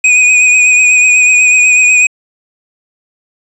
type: tone with vibrato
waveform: square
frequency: 2489 Hz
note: D#7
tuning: in tune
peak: -5 dBFS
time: 0.04-2.07 s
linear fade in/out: 5 ms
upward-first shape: triangle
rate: 8.1 Hz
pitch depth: 34 cents each way
effects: resampled to 22050 Hz